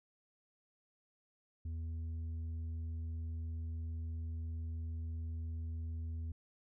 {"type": "tone with tanh clipping", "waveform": "triangle", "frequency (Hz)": 81.5, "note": "E2", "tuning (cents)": -19, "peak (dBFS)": -39, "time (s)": [1.65, 6.32], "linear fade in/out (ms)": 5, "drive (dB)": 9, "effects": []}